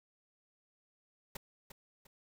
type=noise with echo; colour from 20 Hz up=pink; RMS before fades=-42 dBFS; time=1.35-1.37 s; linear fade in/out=5 ms; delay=350 ms; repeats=2; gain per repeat=-9 dB; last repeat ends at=2.07 s; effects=none